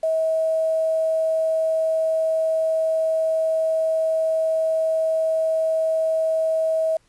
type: tone with quantisation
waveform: sine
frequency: 642 Hz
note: E5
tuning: 46 cents flat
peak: -18 dBFS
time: 0.03-6.97 s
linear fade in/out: 5 ms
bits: 7
effects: pink hiss -62 dBFS RMS until 7.08 s + resampled to 24000 Hz